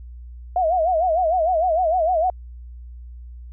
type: tone with vibrato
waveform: sine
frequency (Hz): 684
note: F5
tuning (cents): -36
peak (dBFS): -16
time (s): 0.56-2.3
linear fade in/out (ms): 2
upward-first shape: sine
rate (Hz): 6.6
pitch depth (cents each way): 160
effects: added 60 Hz sine -35 dBFS peak until 3.52 s